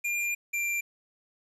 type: tone pair in turn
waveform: square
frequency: 2399 / 2369 Hz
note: D7 / D7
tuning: +36 / +14 cents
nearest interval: unison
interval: 22 cents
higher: first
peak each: -28 dBFS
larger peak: neither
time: 0.04-0.35 / 0.53-0.81 s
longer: first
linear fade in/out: 10 ms
effects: resampled to 32000 Hz + 10-bit